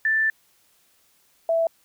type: tone pair in turn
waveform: sine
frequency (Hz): 1767 / 660.5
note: A6 / E5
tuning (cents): +7 / +3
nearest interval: octave + perfect fourth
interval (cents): 1704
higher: first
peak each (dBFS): -18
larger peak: neither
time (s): 0.05-0.3 / 1.49-1.67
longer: first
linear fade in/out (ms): 2
effects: white hiss -62 dBFS RMS until 1.84 s